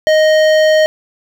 triangle tone with hard clipping, 622.3 Hz, D#5, in tune, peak -9 dBFS, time 0.07-0.86 s, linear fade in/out 0 ms, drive 18 dB, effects none

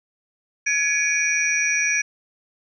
sine tone cluster, 1683 / 2276 / 2437 / 5800 Hz, G#6 / C#7 / D#7 / F#8, +23 / +45 / -37 / -35 cents, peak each -24 dBFS, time 0.66-2.02 s, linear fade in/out 10 ms, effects none

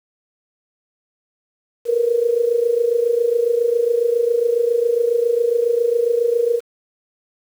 sine tone with amplitude modulation, 471.9 Hz, A#4, 21 cents sharp, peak -11 dBFS, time 1.85-6.61 s, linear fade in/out 50 ms, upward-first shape sine, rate 27.3 Hz, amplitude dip 75%, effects 7-bit

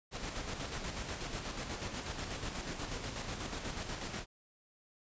pink noise with tremolo, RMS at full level -39 dBFS, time 0.11-4.26 s, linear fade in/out 50 ms, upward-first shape square, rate 8.2 Hz, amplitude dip 40%, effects resampled to 16000 Hz

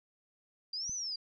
sine linear two-way sweep, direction up then down, 4699 to 6200 to 4699 Hz, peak -35 dBFS, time 0.73-1.16 s, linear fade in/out 5 ms, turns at 0.93 s
click, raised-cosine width 5 ms, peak -37 dBFS, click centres 0.895 s
effects none

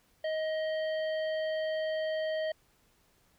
harmonic tone with a mistuned harmonic, 629 Hz, D#5, 19 cents sharp, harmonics 1 / 3 / 5 / 7, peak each -30 / -41 / -45 / -53 dBFS, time 0.24-2.52 s, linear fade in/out 5 ms, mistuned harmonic 7, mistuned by +44 cents, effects pink hiss -68 dBFS RMS until 3.38 s

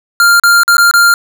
square tone with dropouts, 1396.9 Hz, F6, in tune, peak -5 dBFS, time 0.2-1.14 s, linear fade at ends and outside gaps 1 ms, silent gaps 0.398-0.436 / 0.634-0.679 / 0.769-0.781 / 0.912-0.938 s, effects none

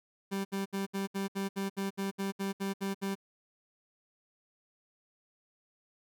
30% pulse tone bursts, 195.8 Hz, G3, 2 cents flat, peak -29 dBFS, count 14, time 0.31-3.154 s, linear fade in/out 20 ms, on 140 ms, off 68 ms, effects none

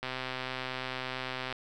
click train, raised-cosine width 0.3 ms, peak -19 dBFS, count 194, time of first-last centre 0.03-1.526 s, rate 129 Hz, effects none

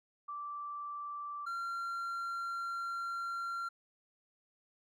sine / triangle tone pair in turn, 1168 / 1374.9 Hz, D6 / F6, -10 / -27 cents, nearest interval minor third, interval 283 cents, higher second, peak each -39 / -34 dBFS, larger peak second, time 0.28-1.46 / 1.46-3.69 s, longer second, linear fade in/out 10 ms, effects none

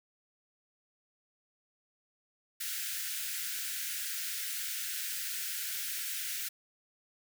white high-pass noise, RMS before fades -37 dBFS, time 2.6-6.49 s, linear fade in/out 10 ms, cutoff 1400 Hz, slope 96 dB/octave, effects none

